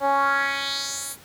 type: tone with band-pass filter sweep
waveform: 10% pulse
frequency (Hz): 277.2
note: C#4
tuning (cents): 0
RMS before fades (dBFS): -24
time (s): 0-1.17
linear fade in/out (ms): 50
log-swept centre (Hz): 640 to 12000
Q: 2.6
effects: pink hiss -48 dBFS RMS until 1.24 s + high-pass 80 Hz 12 dB/octave